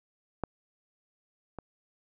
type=clicks; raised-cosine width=1 ms; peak=-16 / -25 dBFS; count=2; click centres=0.437 / 1.587 s; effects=none